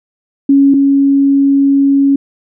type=tone pair in turn; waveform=sine; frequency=277.2 / 277.2 Hz; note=C#4 / C#4; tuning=0 / 0 cents; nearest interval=unison; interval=0 cents; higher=neither; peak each=-4 / -6 dBFS; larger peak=first; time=0.49-0.74 / 0.74-2.16 s; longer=second; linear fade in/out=5 ms; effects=none

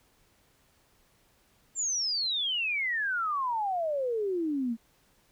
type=exponential sweep; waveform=sine; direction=down; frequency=7459 to 220.9 Hz; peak=-27 dBFS; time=1.75-4.77 s; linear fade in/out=50 ms; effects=pink hiss -66 dBFS RMS until 5.31 s

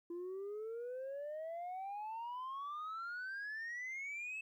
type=exponential sweep; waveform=sine; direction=up; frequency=339.2 to 2637 Hz; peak=-39 dBFS; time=0.1-4.41 s; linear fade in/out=5 ms; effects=tanh soft clip ceiling -40 dBFS + 13-bit

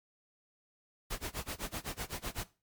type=noise with tremolo; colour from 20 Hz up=pink; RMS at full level=-37 dBFS; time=1.1-2.44 s; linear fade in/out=10 ms; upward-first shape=sine; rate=7.9 Hz; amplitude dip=100%; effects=noise-tail reverb RT60 0.3 s tail -17 dB re dry + MP3 96 kbps

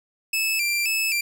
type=tone with vibrato; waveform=sawtooth; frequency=2485 Hz; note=D#7; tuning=3 cents flat; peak=-18 dBFS; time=0.33-1.21 s; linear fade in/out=5 ms; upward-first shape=square; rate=1.9 Hz; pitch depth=85 cents each way; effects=10-bit

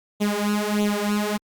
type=tone with flanger; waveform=sawtooth; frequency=207.7 Hz; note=G#3; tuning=in tune; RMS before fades=-23 dBFS; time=0.2-1.38 s; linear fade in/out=20 ms; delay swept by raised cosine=0.29 to 4.09 ms; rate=1.6 Hz; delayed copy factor=+0.8; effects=Opus 48 kbps

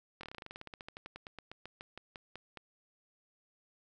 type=slowing click train; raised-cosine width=0.3 ms; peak=-29 dBFS; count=28; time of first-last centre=0.21-2.573 s; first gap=23 ms; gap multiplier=1.09; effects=none

